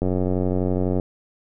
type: click train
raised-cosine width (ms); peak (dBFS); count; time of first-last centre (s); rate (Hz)
2; -10; 91; 0.02-0.998; 92
effects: none